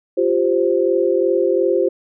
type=chord; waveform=sine; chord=F suspended second; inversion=none; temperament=equal; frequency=349.2 / 392 / 523.3 Hz; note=F4 / G4 / C5; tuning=0 / 0 / 0 cents; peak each=-18 dBFS; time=0.17-1.89 s; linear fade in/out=10 ms; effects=none